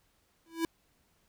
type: tone with exponential growth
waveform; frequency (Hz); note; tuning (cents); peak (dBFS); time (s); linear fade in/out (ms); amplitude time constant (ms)
square; 329.6; E4; 0; -26; 0.46-0.65; 1; 41
effects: pink hiss -71 dBFS RMS until 1.28 s